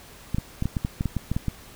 clicks, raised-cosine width 5 ms, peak -12 dBFS, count 12, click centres 0.346 / 0.384 / 0.624 / 0.656 / 0.768 / 0.849 / 1.009 / 1.057 / 1.167 / 1.316 / 1.365 / 1.483 s, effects pink hiss -47 dBFS RMS until 1.75 s

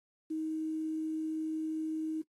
sine tone with quantisation, 315.4 Hz, D#4, 24 cents sharp, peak -32 dBFS, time 0.3-2.22 s, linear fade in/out 10 ms, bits 10, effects noise-tail reverb RT60 0.1 s tail -19 dB re dry + AAC 32 kbps

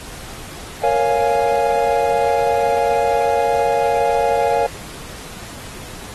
triangle chord, Bb minor seventh, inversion none, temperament equal, 466.2 / 554.4 / 698.5 / 830.6 Hz, Bb4 / Db5 / F5 / Ab5, 0 / 0 / 0 / 0 cents, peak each -18 dBFS, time 0.83-4.67 s, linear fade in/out 10 ms, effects pink hiss -35 dBFS RMS until 6.14 s + AAC 32 kbps

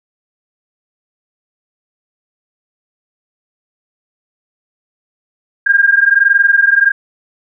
sine tone pair together, 1600 / 1621.4 Hz, G6 / G#6, +35 / -42 cents, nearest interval unison, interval 23 cents, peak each -10 dBFS, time 5.66-6.92 s, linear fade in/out 10 ms, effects none

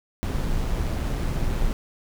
brown noise with amplitude modulation, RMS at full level -23 dBFS, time 0.23-1.73 s, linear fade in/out 0 ms, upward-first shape sine, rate 118 Hz, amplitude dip 30%, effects none

